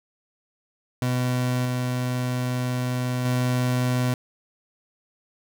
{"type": "tone with level steps", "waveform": "30% pulse", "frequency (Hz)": 125.4, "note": "B2", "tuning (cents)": 27, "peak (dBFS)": [-19, -21, -18], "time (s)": [1.02, 4.14], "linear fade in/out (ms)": 2, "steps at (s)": [1.65, 3.25], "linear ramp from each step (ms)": 5, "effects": []}